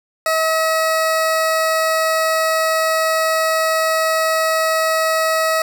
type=tone; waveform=20% pulse; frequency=641 Hz; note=E5; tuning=49 cents flat; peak=-10 dBFS; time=0.26-5.62 s; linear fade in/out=2 ms; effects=none